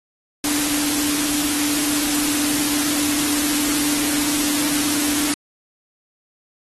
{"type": "tone in noise", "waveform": "sine", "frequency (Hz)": 293.7, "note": "D4", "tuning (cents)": 0, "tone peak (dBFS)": -23, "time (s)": [0.44, 5.34], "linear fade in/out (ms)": 2, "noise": "white", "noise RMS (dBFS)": -22, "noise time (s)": [0.44, 5.34], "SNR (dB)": -4, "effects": ["AAC 32 kbps"]}